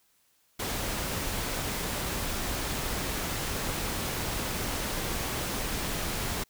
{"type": "noise", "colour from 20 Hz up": "pink", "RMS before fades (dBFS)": -32, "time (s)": [0.59, 6.44], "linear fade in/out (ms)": 10, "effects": ["white hiss -68 dBFS RMS until 6.49 s"]}